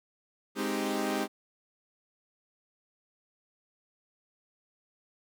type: chord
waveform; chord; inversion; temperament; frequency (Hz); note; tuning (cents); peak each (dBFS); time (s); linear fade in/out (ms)
sawtooth; Ab major seventh; none; equal; 207.7 / 261.6 / 311.1 / 392; Ab3 / C4 / Eb4 / G4; 0 / 0 / 0 / 0; -31; 0.55-1.28; 50
effects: none